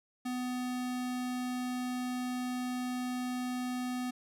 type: tone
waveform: square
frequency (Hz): 250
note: B3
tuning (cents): +21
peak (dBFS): -34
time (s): 0.25-4.11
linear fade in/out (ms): 10
effects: resampled to 32000 Hz + 12-bit